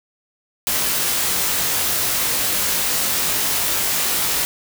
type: noise with comb filter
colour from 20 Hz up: white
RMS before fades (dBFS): -20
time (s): 0.67-4.45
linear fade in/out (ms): 0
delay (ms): 20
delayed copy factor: +0.6
effects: none